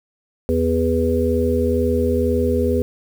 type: harmonic tone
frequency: 82.1 Hz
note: E2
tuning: 6 cents flat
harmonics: 1 / 3 / 5 / 6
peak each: -21 / -21 / -21 / -21 dBFS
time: 0.49-2.82 s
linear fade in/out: 0 ms
effects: 7-bit